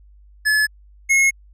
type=tone pair in turn; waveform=square; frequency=1717 / 2168 Hz; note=A6 / C#7; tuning=-43 / -39 cents; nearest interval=major third; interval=404 cents; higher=second; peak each=-15 / -13 dBFS; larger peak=second; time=0.45-0.67 / 1.09-1.31 s; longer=neither; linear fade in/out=20 ms; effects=added 50 Hz sine -45 dBFS peak until 1.53 s + low-pass 12000 Hz 12 dB/octave